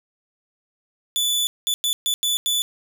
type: tone bursts at uneven times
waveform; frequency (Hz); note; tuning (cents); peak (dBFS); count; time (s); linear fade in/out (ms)
sawtooth; 3475; A7; -22; -16; 6; 1.16-1.47 / 1.67-1.74 / 1.84-1.93 / 2.06-2.14 / 2.23-2.37 / 2.46-2.62; 0
effects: none